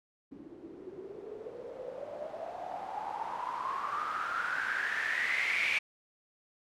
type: noise with low-pass filter sweep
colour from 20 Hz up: blue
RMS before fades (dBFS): -36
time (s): 0.31-5.79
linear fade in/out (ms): 10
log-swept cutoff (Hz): 290 to 2400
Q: 9.5
effects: none